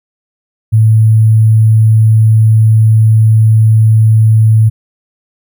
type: tone with sample-and-hold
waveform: sine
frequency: 110 Hz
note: A2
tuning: in tune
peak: -3 dBFS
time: 0.72-4.7 s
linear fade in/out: 20 ms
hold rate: 11025 Hz
effects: none